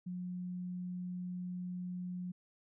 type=tone; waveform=sine; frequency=180 Hz; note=F#3; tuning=47 cents flat; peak=-38 dBFS; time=0.06-2.32 s; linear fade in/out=10 ms; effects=none